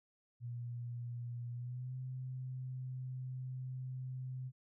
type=tone with pitch glide; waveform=sine; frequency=120 to 128.61 Hz; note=B2 to C3; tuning=-49 to -29 cents; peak=-40 dBFS; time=0.4-4.52 s; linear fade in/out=50 ms; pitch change=+120 cents; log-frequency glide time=1.51-1.95 s; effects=none